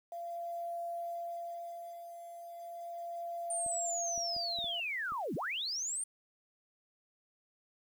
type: tone with tremolo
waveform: sine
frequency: 686 Hz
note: F5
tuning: 31 cents flat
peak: -36 dBFS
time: 0.12-4.8 s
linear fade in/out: 2 ms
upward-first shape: sine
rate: 0.35 Hz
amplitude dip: 65%
type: linear two-way sweep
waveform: sine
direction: down then up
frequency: 9100 to 127.4 to 9100 Hz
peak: -34 dBFS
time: 3.5-6.04 s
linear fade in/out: 5 ms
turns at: 5.35 s
type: clicks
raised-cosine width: 3 ms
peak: -39 dBFS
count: 6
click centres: 3.663 / 4.178 / 4.365 / 4.588 / 4.643 / 5.121 s
effects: 10-bit